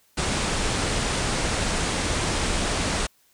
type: low-pass noise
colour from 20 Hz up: pink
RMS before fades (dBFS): -25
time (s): 0.17-3.07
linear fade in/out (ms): 10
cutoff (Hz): 9700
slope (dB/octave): 96
effects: white hiss -62 dBFS RMS until 3.33 s